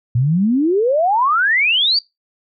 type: exponential sweep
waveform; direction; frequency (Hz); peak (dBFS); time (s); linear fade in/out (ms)
sine; up; 114.6 to 4758; -12; 0.15-1.99; 5
effects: noise-tail reverb RT60 0.2 s tail -23 dB re dry